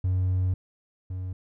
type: tone pair in turn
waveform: triangle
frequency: 92.5 / 92.5 Hz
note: F#2 / F#2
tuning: 0 / 0 cents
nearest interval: unison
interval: 0 cents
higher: neither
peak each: -19 / -28 dBFS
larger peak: first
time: 0.04-0.54 / 1.1-1.33 s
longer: first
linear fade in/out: 5 ms
effects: tanh soft clip ceiling -16 dBFS